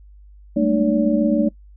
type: tone cluster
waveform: sine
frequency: 198.1 / 209.9 / 225.4 / 300.9 / 572 Hz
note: G3 / G#3 / A3 / D4 / D5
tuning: +18 / +19 / +42 / +42 / -46 cents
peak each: -25 / -27 / -18 / -19 / -22 dBFS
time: 0.56-1.49 s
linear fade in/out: 10 ms
effects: noise-tail reverb RT60 0.1 s tail -22 dB re dry + added 50 Hz sine -42 dBFS peak until 1.76 s